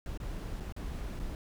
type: noise with dropouts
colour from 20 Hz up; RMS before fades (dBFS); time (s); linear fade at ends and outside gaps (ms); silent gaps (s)
brown; -38; 0.06-1.35; 1; 0.175-0.201 / 0.601-0.605 / 0.724-0.764 / 1.193-1.198
effects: none